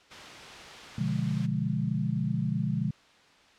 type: noise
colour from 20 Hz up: white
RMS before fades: -43 dBFS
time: 0.1-1.47 s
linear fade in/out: 20 ms
type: chord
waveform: sine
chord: B diminished seventh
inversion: none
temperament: equal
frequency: 123.47 / 146.83 / 174.61 / 207.7 Hz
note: B2 / D3 / F3 / Ab3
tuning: 0 / 0 / 0 / 0 cents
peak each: -32 / -31 / -32 / -32 dBFS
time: 0.98-2.91 s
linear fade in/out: 5 ms
effects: white hiss -58 dBFS RMS until 3.58 s + low-pass 4000 Hz 12 dB/octave